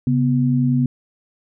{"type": "tone pair together", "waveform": "sine", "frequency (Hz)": [136.19, 246.9], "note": ["C#3", "B3"], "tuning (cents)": [-30, 0], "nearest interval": "minor seventh", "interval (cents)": 1030, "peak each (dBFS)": -17, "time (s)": [0.07, 0.86], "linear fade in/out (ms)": 2, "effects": []}